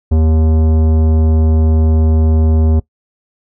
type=tone with tanh clipping; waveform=sine; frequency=79.2 Hz; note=D#2; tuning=31 cents sharp; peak=-10 dBFS; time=0.11-2.8 s; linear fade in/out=10 ms; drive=15 dB; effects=noise-tail reverb RT60 0.1 s tail -20 dB re dry